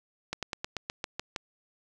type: slowing click train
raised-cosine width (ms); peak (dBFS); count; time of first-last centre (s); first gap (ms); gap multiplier
0.2; -15; 9; 0.33-1.362; 97; 1.08
effects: none